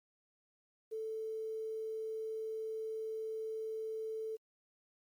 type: tone with quantisation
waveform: sine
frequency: 440.8 Hz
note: A4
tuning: 3 cents sharp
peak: -37 dBFS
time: 0.91-4.37 s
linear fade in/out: 20 ms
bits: 11
effects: MP3 96 kbps